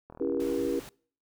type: click train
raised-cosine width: 1 ms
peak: -32 dBFS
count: 19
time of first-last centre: 0.1-0.544 s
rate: 40.5 Hz
type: chord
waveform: sine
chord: C# diminished seventh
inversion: none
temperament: just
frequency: 277.2 / 332.6 / 399.1 / 479 Hz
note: C#4 / E4 / G4 / Bb4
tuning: 0 / +16 / +31 / +47 cents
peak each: -32 dBFS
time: 0.2-0.8 s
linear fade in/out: 10 ms
type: noise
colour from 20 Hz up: pink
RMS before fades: -46 dBFS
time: 0.4-0.89 s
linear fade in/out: 0 ms
effects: noise-tail reverb RT60 0.5 s tail -25 dB re dry